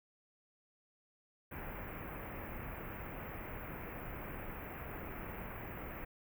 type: band-stop noise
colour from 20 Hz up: pink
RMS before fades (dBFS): -45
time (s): 1.51-6.05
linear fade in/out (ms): 10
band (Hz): 2500 to 14000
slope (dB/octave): 48
effects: none